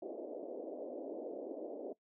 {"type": "band-pass noise", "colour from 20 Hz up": "white", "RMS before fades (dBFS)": -44, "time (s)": [0.02, 1.93], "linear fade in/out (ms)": 2, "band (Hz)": [270, 620], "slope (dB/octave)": 48, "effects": ["noise-tail reverb RT60 0.1 s tail -18 dB re dry"]}